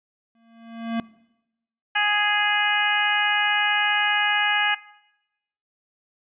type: tone with exponential growth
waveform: square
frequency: 229.1 Hz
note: A#3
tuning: 30 cents flat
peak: -21 dBFS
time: 0.35-1 s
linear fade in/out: 2 ms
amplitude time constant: 140 ms
type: harmonic tone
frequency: 415.3 Hz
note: G#4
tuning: in tune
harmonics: 2 / 3 / 4 / 5 / 6 / 7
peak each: -25 / -31 / -22 / -29 / -27 / -27 dBFS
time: 1.95-4.75 s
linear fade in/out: 10 ms
effects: noise-tail reverb RT60 0.9 s tail -20 dB re dry + resampled to 8000 Hz